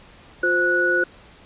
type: tone cluster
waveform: sine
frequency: 354.1 / 520 / 1470 Hz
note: F4 / C5 / F#6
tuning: +24 / -11 / -12 cents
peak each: -23 / -25 / -18 dBFS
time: 0.43-1.04 s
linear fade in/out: 5 ms
effects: pink hiss -48 dBFS RMS until 1.45 s + resampled to 8000 Hz